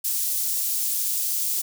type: high-pass noise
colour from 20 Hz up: white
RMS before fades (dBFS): -25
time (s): 0.04-1.62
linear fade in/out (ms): 10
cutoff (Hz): 6400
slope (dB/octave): 12
effects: none